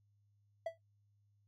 triangle tone with exponential decay, 659.3 Hz, E5, in tune, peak -31 dBFS, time 0.66-0.78 s, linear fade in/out 5 ms, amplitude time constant 25 ms, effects noise-tail reverb RT60 0.1 s tail -19 dB re dry + added 102 Hz sine -70 dBFS peak until 1.47 s

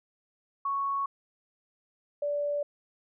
sine tone pair in turn, 1108.7 / 581.2 Hz, C#6 / D5, 0 / -18 cents, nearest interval major seventh, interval 1118 cents, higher first, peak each -27 dBFS, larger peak neither, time 0.65-1.06 / 2.22-2.63 s, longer neither, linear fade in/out 5 ms, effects none

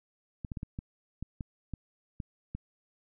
clicks, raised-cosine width 5 ms, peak -24 dBFS, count 10, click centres 0.448 / 0.518 / 0.572 / 0.631 / 0.789 / 1.226 / 1.408 / 1.737 / 2.202 / 2.55 s, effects none

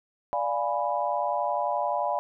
sine chord, D diminished seventh, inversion none, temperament equal, 587.3 / 698.5 / 830.6 / 987.8 Hz, D5 / F5 / Ab5 / Cb6, 0 / 0 / 0 / 0 cents, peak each -30 dBFS, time 0.33-2.19 s, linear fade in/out 0 ms, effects none

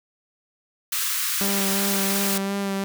white high-pass noise, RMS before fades -25 dBFS, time 0.92-2.38 s, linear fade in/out 5 ms, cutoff 1100 Hz, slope 48 dB/octave
sawtooth tone with vibrato, 197.3 Hz, G3, 11 cents sharp, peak -20 dBFS, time 1.41-2.84 s, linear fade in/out 0 ms, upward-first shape sine, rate 2.8 Hz, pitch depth 19 cents each way
effects none

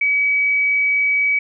sine tone, 2276 Hz, C#7, 45 cents sharp, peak -14 dBFS, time 0.01-1.39 s, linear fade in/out 5 ms, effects none

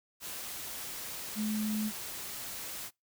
sine tone in noise, 214.2 Hz, A3, 46 cents flat, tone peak -30 dBFS, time 1.35-1.92 s, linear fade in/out 50 ms, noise white, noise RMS -41 dBFS, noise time 0.2-2.91 s, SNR +8 dB, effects noise-tail reverb RT60 0.2 s tail -25 dB re dry

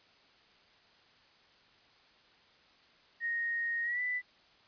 sine tone with pitch glide, 1864.7 to 1987 Hz, A#6 to B6, 0 to +10 cents, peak -31 dBFS, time 3.2-4.22 s, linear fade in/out 50 ms, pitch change +110 cents, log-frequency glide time 3.83-4.01 s, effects white hiss -63 dBFS RMS until 4.67 s + resampled to 11025 Hz

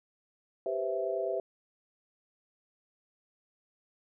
sine chord, C major seventh, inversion second, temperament equal, 392 / 493.9 / 523.3 / 659.3 Hz, G4 / B4 / C5 / E5, 0 / 0 / 0 / 0 cents, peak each -35 / -38 / -36 / -33 dBFS, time 0.66-1.4 s, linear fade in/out 2 ms, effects none

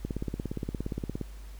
click train, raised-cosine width 3 ms, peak -19 dBFS, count 21, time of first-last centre 0.05-1.213 s, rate 17.2 Hz, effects added 50 Hz sine -41 dBFS peak until 1.59 s + pink hiss -56 dBFS RMS until 1.59 s

